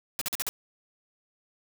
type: noise bursts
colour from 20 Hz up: white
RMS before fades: -30 dBFS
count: 5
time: 0.19-0.49 s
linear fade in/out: 0 ms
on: 24 ms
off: 45 ms
effects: none